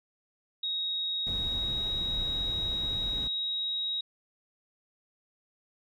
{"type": "tone with pitch glide", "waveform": "sine", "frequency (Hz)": [3776, 3804], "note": ["A#7", "A#7"], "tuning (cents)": [22, 34], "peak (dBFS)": -29, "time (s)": [0.63, 4.01], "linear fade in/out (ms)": 5, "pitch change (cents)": 12, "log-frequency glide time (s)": [1.22, 1.95]}
{"type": "noise", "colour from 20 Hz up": "brown", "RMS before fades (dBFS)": -38, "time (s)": [1.26, 3.28], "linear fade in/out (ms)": 10}
{"effects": []}